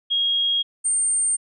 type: tone pair in turn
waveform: sine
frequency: 3274 / 8735 Hz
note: G#7 / C#9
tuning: -25 / -27 cents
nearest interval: octave + perfect fourth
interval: 1698 cents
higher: second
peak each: -18 / -18 dBFS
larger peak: neither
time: 0.1-0.63 / 0.84-1.37 s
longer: neither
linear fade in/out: 20 ms
effects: none